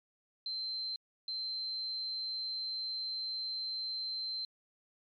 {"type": "tone bursts at uneven times", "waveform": "sine", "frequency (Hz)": 4109, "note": "C8", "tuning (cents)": -32, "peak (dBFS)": -35, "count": 2, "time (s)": [[0.46, 0.96], [1.28, 4.45]], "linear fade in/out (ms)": 2, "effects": ["MP3 64 kbps"]}